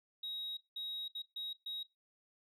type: tone bursts at uneven times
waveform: sine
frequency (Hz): 3800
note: A#7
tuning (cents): +33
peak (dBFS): -38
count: 5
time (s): 0.23-0.57 / 0.76-1.08 / 1.15-1.22 / 1.36-1.53 / 1.66-1.83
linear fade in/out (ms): 5
effects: noise-tail reverb RT60 0.2 s tail -17 dB re dry + tanh soft clip ceiling -37 dBFS